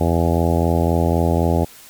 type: harmonic tone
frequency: 83.9 Hz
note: E2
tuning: 31 cents sharp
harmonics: 1 / 2 / 3 / 4 / 5 / 6 / 7 / 8 / 9 / 10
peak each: -18 / -21 / -23 / -24 / -25 / -26 / -26 / -27 / -28 / -28 dBFS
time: 0-1.65 s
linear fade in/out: 10 ms
effects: white hiss -43 dBFS RMS until 1.89 s + MP3 96 kbps